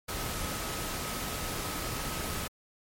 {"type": "tone in noise", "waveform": "sine", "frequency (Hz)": 1277, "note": "D#6", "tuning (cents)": 45, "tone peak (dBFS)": -44, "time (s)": [0.08, 2.48], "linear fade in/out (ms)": 10, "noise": "pink", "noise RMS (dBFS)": -35, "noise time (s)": [0.08, 2.48], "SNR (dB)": -12, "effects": ["MP3 64 kbps"]}